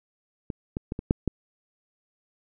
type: clicks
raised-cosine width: 3 ms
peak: -18 / -16 / -17 / -19 / -6 / -11 dBFS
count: 6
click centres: 0.502 / 0.769 / 0.921 / 0.991 / 1.109 / 1.277 s
effects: none